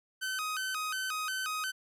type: tone with vibrato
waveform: sawtooth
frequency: 1385 Hz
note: F6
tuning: 15 cents flat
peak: -29 dBFS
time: 0.21-1.72 s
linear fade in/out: 20 ms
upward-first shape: square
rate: 2.8 Hz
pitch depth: 170 cents each way
effects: resampled to 32000 Hz